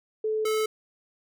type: tone pair in turn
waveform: sine / square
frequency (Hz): 434.1 / 434.1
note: A4 / A4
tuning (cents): -23 / -23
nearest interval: unison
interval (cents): 0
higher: neither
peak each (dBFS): -24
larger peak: neither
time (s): 0.24-0.45 / 0.45-0.66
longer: neither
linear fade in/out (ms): 5
effects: none